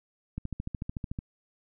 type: click train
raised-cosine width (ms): 5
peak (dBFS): -21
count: 12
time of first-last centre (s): 0.38-1.189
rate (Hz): 13.6
effects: none